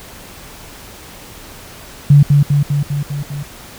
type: tone with echo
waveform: sine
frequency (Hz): 143.7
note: D3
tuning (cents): -37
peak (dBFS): -3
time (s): 2.1-2.23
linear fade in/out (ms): 5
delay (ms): 200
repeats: 6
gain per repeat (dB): -3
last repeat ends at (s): 3.43
effects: pink hiss -36 dBFS RMS until 3.78 s